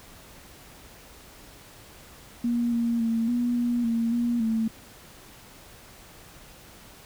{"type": "tone with pitch steps", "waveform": "sine", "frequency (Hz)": [237.6, 233.9, 227.9, 241.7, 240.2, 230.2, 238.1, 223.7], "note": ["A#3", "A#3", "A#3", "B3", "B3", "A#3", "A#3", "A3"], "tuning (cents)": [33, 6, -39, -37, -48, -22, 37, 29], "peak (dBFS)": -22, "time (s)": [2.44, 4.68], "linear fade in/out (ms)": 5, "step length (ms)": 280, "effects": ["pink hiss -49 dBFS RMS until 7.05 s"]}